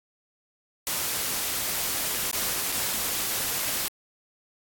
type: noise with dropouts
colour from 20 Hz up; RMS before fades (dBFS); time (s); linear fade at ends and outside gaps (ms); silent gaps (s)
white; -28; 0.87-3.88; 0; 2.313-2.33 / 2.72-2.724
effects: AAC 64 kbps